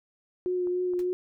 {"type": "tone with vibrato", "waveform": "sine", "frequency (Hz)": 360.4, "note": "F#4", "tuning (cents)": -45, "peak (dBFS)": -25, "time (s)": [0.46, 1.13], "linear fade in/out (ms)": 0, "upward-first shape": "triangle", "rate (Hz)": 3.4, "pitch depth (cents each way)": 21}
{"type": "clicks", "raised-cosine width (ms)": 1, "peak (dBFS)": -35, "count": 2, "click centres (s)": [0.672, 0.936]}
{"type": "noise with exponential decay", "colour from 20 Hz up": "pink", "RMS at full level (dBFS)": -45, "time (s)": [0.99, 1.07], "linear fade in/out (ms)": 1, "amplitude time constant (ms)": 17}
{"effects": []}